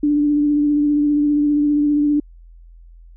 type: tone with vibrato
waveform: sine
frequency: 293.7 Hz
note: D4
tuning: in tune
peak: -13 dBFS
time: 0.03-2.2 s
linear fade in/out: 5 ms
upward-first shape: triangle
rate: 15 Hz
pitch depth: 25 cents each way
effects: added 42 Hz sine -40 dBFS peak until 3.16 s